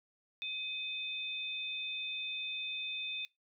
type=tone pair together; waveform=sine; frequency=2528 / 3575 Hz; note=D#7 / A7; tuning=+27 / +27 cents; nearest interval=tritone; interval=600 cents; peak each=-39 / -39 dBFS; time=0.42-3.25 s; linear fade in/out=0 ms; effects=noise-tail reverb RT60 0.2 s tail -22 dB re dry